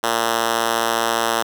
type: tone with high-pass filter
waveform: 5% pulse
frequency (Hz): 114.9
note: A#2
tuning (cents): -25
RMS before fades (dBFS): -20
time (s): 0.03-1.43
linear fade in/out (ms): 10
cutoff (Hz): 350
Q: 0.53
effects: none